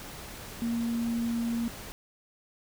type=tone in noise; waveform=sine; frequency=233.1 Hz; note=A#3; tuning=in tune; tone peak=-27 dBFS; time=0.62-1.68 s; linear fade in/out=0 ms; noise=pink; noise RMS=-43 dBFS; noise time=0-1.92 s; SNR=+13 dB; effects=none